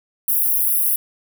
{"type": "high-pass noise", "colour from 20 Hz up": "white", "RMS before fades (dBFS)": -18, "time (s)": [0.28, 0.96], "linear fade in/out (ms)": 2, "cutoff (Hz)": 10000, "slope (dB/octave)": 96, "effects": []}